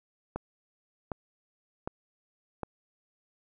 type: click train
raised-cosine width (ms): 1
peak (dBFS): -19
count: 4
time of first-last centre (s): 0.36-2.633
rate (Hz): 1.32
effects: none